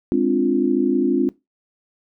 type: chord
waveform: sine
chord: D half-diminished seventh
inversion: second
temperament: equal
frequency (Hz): 207.7 / 261.6 / 293.7 / 349.2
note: Ab3 / C4 / D4 / F4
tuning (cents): 0 / 0 / 0 / 0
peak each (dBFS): -25 / -19 / -21 / -20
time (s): 0.12-1.29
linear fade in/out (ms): 0
effects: noise-tail reverb RT60 0.2 s tail -19 dB re dry